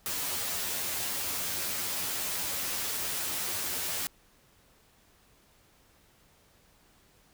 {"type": "noise with comb filter", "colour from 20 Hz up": "white", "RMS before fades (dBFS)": -33, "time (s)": [0.06, 4.07], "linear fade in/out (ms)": 0, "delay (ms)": 11, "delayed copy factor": 0.9, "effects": ["pink hiss -63 dBFS RMS until 7.33 s"]}